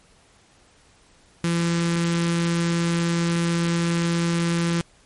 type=tone with notch filter; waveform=sawtooth; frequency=169.6 Hz; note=E3; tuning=50 cents sharp; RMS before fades=-22 dBFS; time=1.44-4.81 s; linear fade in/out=0 ms; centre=700 Hz; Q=0.99; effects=pink hiss -56 dBFS RMS until 5.05 s + MP3 48 kbps